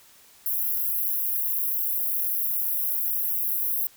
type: high-pass noise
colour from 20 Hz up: white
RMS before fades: -26 dBFS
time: 0.46-3.87 s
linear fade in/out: 2 ms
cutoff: 11000 Hz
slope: 96 dB/octave
effects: white hiss -54 dBFS RMS until 3.96 s